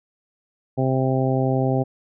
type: harmonic tone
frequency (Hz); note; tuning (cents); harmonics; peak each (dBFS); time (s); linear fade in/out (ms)
131.4; C3; +8; 1 / 2 / 3 / 4 / 5 / 6; -21 / -24 / -26 / -27 / -28 / -29; 0.77-1.84; 20
effects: none